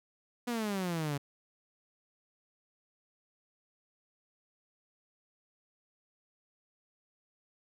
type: exponential sweep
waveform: sawtooth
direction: down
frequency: 246.9 to 138.59 Hz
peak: -28 dBFS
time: 0.47-1.18 s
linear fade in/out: 10 ms
effects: none